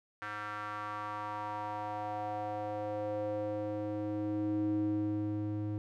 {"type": "tone with band-pass filter sweep", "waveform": "square", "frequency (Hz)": 104.9, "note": "G#2", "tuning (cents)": 18, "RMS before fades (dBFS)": -36, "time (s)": [0.22, 5.78], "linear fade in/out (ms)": 0, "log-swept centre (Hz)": [1500, 220], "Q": 3.5, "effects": []}